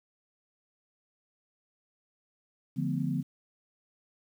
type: chord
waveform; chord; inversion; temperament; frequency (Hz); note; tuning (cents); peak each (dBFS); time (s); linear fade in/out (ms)
sine; B half-diminished seventh; first; equal with one note detuned; 146.83 / 174.61 / 220 / 251.8; D3 / F3 / A3 / B3; 0 / 0 / 0 / +34; -32 / -33 / -37 / -33; 2.76-3.23; 20
effects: 10-bit